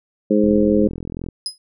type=harmonic tone; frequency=105 Hz; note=G#2; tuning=19 cents sharp; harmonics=2 / 3 / 4 / 5; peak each=-16 / -18 / -19 / -20 dBFS; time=0.3-0.88 s; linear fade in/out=10 ms
type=click train; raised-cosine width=3 ms; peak=-16 dBFS; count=37; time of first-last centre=0.44-1.287 s; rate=42.5 Hz
type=tone with exponential decay; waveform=35% pulse; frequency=5050 Hz; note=D#8; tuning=25 cents sharp; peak=-16 dBFS; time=1.46-1.58 s; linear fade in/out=1 ms; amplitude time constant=25 ms
effects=none